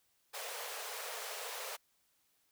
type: high-pass noise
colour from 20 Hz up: pink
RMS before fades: -43 dBFS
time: 0.33-1.77 s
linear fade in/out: 20 ms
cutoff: 430 Hz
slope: 96 dB/octave
effects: white hiss -75 dBFS RMS until 2.51 s